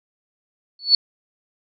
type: tone with exponential growth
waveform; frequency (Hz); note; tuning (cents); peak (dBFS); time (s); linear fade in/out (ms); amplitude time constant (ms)
sine; 4435; C#8; 0; -6; 0.79-0.95; 2; 34
effects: none